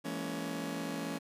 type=chord; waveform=sawtooth; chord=A# half-diminished seventh; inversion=second; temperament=just; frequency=167.82 / 209.8 / 233.1 / 279.7 Hz; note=E3 / G#3 / A#3 / C#4; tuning=+31 / +18 / 0 / +16 cents; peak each=-38 / -39 / -39 / -35 dBFS; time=0.04-1.19 s; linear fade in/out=20 ms; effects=resampled to 32000 Hz + 11-bit